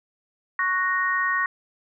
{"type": "chord", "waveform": "sine", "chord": "F# major", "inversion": "second", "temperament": "equal", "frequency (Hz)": [1108.7, 1480, 1864.7], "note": ["C#6", "F#6", "A#6"], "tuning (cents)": [0, 0, 0], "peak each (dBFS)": [-25, -29, -23], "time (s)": [0.59, 1.46], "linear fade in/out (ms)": 2, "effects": []}